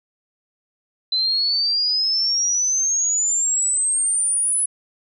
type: exponential sweep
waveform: sine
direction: up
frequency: 4028 to 10240 Hz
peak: -17 dBFS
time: 1.12-4.66 s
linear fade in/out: 5 ms
effects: none